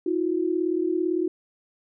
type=tone pair together; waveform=sine; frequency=323.1 / 360.9 Hz; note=E4 / F#4; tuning=-35 / -43 cents; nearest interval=major second; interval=192 cents; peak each=-25 / -24 dBFS; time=0.06-1.28 s; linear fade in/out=5 ms; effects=none